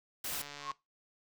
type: noise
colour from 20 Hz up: white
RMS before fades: -38 dBFS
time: 0.24-0.42 s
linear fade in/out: 5 ms
type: click train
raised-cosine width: 0.2 ms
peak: -28 dBFS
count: 58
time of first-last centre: 0.32-0.716 s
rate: 144 Hz
type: tone with exponential growth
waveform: sine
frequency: 1087 Hz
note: C#6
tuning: 34 cents flat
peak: -32 dBFS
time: 0.54-0.71 s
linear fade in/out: 2 ms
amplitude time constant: 35 ms
effects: noise-tail reverb RT60 0.2 s tail -18 dB re dry